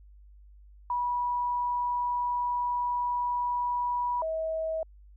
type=tone pair in turn; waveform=sine; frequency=975 / 641.6 Hz; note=B5 / E5; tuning=-23 / -47 cents; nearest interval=perfect fifth; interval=724 cents; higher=first; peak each=-26 / -28 dBFS; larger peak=first; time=0.9-4.22 / 4.22-4.83 s; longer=first; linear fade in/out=2 ms; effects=added 50 Hz sine -50 dBFS peak until 5.16 s